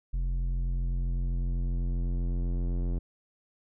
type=tone with low-pass filter sweep; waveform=square; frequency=43.87 Hz; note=F1; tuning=9 cents sharp; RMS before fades=-29 dBFS; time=0.13-2.99 s; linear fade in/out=10 ms; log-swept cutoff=110 to 360 Hz; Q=0.85; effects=none